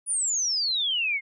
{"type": "exponential sweep", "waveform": "sine", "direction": "down", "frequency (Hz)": [9890, 2103], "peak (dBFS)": -23, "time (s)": [0.06, 1.21], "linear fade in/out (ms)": 50, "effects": []}